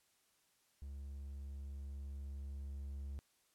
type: tone with level ramp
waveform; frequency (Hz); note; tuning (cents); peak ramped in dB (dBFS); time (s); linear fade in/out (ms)
triangle; 69.5; C#2; +5; -43 to -40; 0.82-3.19; 0
effects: white hiss -75 dBFS RMS until 3.54 s + low-pass 12000 Hz 12 dB/octave